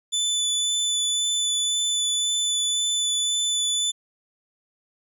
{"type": "tone with vibrato", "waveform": "25% pulse", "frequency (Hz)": 3494, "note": "A7", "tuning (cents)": -13, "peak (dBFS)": -17, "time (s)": [0.12, 3.92], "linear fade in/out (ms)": 20, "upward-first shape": "sine", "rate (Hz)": 1.9, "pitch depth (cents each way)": 9, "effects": []}